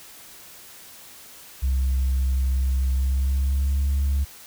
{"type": "tone with pitch glide", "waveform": "sine", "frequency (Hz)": [65.6, 69.5], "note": ["C2", "C#2"], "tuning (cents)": [5, 5], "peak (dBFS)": -17, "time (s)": [1.62, 4.25], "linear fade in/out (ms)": 20, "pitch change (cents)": 100, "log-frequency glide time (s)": [2.94, 3.8], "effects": ["tanh soft clip ceiling -17 dBFS", "white hiss -45 dBFS RMS until 4.46 s"]}